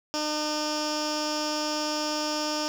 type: tone with low-pass filter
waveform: 15% pulse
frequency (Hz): 302.8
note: D#4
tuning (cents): -47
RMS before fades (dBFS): -29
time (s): 0.14-2.68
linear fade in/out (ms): 0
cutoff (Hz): 5700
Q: 7.8
effects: 8-bit